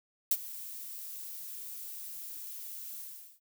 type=noise with ADSR envelope; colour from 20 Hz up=violet; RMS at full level=-24 dBFS; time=0.31-3.4 s; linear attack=4 ms; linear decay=46 ms; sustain=-19 dB; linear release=410 ms; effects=none